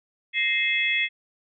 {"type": "tone cluster", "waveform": "sine", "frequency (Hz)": [1860, 2101, 2583, 3359], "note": ["A#6", "C7", "E7", "G#7"], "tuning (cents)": [-4, 7, -36, 19], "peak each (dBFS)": [-30, -24, -26, -28], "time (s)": [0.33, 1.09], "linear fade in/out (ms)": 50, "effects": []}